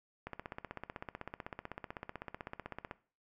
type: click train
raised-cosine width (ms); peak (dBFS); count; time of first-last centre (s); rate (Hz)
0.5; -26; 43; 0.27-2.912; 15.9
effects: noise-tail reverb RT60 0.4 s tail -18 dB re dry